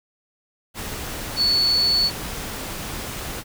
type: tone in noise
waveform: sine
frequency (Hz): 4435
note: C#8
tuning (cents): 0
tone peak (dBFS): -16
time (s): 1.36-2.11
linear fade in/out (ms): 50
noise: pink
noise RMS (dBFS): -31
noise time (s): 0.74-3.44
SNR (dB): +12
effects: none